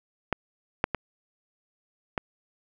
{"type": "clicks", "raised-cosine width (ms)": 0.5, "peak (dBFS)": [-9, -6, -12, -12], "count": 4, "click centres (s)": [0.327, 0.841, 0.947, 2.178], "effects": []}